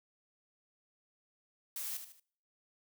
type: noise with echo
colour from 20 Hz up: blue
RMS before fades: -40 dBFS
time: 1.76-1.97 s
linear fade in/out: 2 ms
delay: 76 ms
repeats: 3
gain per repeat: -8 dB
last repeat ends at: 2.198 s
effects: noise-tail reverb RT60 0.6 s tail -25 dB re dry